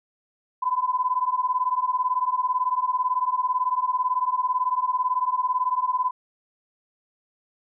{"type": "beating tone pair", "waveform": "sine", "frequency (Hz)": [999, 1017], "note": ["B5", "C6"], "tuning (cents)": [20, -50], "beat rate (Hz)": 18, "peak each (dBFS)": -24, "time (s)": [0.62, 6.11], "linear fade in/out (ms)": 10, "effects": []}